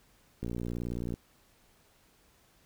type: click train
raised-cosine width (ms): 3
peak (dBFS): -23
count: 43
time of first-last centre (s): 0.43-1.139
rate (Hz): 59.2
effects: pink hiss -65 dBFS RMS until 2.65 s